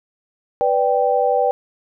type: chord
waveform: sine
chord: G major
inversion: first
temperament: equal with one note detuned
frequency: 495.6 / 587.3 / 784 Hz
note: B4 / D5 / G5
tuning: +6 / 0 / 0 cents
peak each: -18 / -20 / -18 dBFS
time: 0.61-1.51 s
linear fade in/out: 0 ms
effects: none